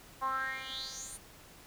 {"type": "tone with band-pass filter sweep", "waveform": "10% pulse", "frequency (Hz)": 264.5, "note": "C4", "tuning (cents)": 19, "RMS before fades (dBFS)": -38, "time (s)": [0.21, 1.18], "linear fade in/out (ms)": 20, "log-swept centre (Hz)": [940, 10000], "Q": 6.3, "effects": ["pink hiss -55 dBFS RMS until 1.66 s"]}